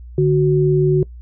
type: tone pair together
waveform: sine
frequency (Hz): 147.3 / 370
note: D3 / F#4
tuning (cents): +6 / 0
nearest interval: octave + major third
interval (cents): 1594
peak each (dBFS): -14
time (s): 0.18-1.03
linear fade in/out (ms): 2
effects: noise-tail reverb RT60 0.1 s tail -22 dB re dry + added 60 Hz sine -33 dBFS peak until 1.21 s